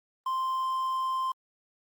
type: tone with quantisation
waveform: triangle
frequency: 1045 Hz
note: C6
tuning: 2 cents flat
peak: -25 dBFS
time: 0.26-1.32 s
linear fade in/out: 5 ms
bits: 9
effects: Opus 32 kbps